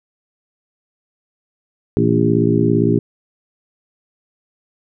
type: harmonic tone with a mistuned harmonic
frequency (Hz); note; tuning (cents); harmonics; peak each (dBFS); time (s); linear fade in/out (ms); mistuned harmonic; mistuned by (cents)
57.6; A#1; -20; 2 / 3 / 4 / 5 / 6 / 7; -19 / -19 / -19 / -19 / -19 / -19; 1.97-2.99; 0; 3; -83
effects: none